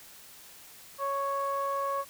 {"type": "tone with low-pass filter", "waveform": "sawtooth", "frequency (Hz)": 554.4, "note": "C#5", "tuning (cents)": 0, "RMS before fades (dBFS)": -31, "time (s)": [0.98, 2.05], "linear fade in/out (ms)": 50, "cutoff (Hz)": 1100, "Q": 3.9, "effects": ["white hiss -51 dBFS RMS until 2.09 s"]}